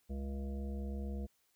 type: harmonic tone with a mistuned harmonic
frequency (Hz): 68.6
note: C#2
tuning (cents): -17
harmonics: 1 / 3 / 5 / 7 / 9 / 10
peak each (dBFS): -38 / -43 / -53 / -51 / -58 / -58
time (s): 0.09-1.27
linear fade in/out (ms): 20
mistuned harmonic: 1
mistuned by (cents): -23
effects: white hiss -75 dBFS RMS until 1.55 s